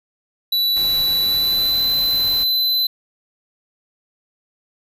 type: tone with pitch glide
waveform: square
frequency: 3951 to 4029 Hz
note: B7 to B7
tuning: 0 to +34 cents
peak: -16 dBFS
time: 0.52-2.87 s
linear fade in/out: 5 ms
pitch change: +34 cents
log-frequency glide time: 1.18-1.93 s
type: noise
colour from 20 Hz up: pink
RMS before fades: -34 dBFS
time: 0.76-2.44 s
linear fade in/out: 5 ms
effects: none